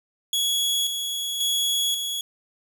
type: tone with tremolo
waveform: sawtooth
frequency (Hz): 3353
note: G#7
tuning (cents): +16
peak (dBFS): -18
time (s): 0.33-2.21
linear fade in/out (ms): 2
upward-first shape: square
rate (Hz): 0.93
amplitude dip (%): 45
effects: 9-bit

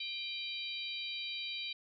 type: harmonic tone with a mistuned harmonic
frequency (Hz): 774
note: G5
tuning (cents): -22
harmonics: 3 / 4 / 5 / 6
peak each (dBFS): -43 / -44 / -41 / -47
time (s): 0-1.73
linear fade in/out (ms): 5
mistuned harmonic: 3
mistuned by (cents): +51
effects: none

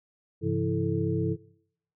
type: tone cluster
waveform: sine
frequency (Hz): 99.9 / 133 / 168 / 327.5 / 436.7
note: G2 / C3 / E3 / E4 / A4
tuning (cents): +33 / +29 / +33 / -11 / -13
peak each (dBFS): -31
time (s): 0.41-1.37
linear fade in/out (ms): 50
effects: noise-tail reverb RT60 0.7 s tail -22 dB re dry

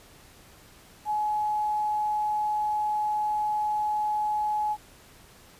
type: tone with quantisation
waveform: sine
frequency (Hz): 846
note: G#5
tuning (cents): +32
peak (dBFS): -24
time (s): 1.05-4.77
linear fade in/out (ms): 50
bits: 9
effects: pink hiss -53 dBFS RMS until 5.59 s + resampled to 32000 Hz

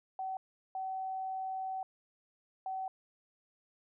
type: tone bursts at uneven times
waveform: sine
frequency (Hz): 760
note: F#5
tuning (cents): +46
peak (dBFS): -35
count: 3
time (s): 0.19-0.37 / 0.75-1.83 / 2.66-2.88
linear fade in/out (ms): 2
effects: none

